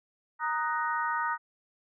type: harmonic tone with a mistuned harmonic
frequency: 311.5 Hz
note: D#4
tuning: 2 cents sharp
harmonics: 3 / 4 / 5 / 6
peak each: -31 / -32 / -34 / -37 dBFS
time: 0.39-1.38 s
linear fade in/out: 50 ms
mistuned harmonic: 5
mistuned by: -79 cents
effects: none